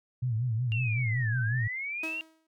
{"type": "tone with vibrato", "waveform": "sine", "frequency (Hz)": 117.6, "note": "A#2", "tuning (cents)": 16, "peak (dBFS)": -26, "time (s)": [0.22, 1.68], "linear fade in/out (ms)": 10, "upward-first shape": "sine", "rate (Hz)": 5.4, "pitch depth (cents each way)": 140}
{"type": "linear two-way sweep", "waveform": "sine", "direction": "down then up", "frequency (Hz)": [2794, 1510, 2794], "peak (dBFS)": -32, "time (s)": [0.72, 2.21], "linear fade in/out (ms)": 0, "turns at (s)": 1.4}
{"type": "tone with exponential decay", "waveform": "sawtooth", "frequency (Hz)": 320, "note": "D#4", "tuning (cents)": 49, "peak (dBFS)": -31, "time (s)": [2.03, 2.47], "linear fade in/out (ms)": 5, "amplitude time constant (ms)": 95}
{"effects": []}